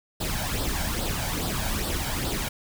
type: noise with flanger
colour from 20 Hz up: pink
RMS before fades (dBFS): -28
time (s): 0.2-2.49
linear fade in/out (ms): 10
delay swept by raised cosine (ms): 0.22 to 1.32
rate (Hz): 2.4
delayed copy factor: +0.6
effects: none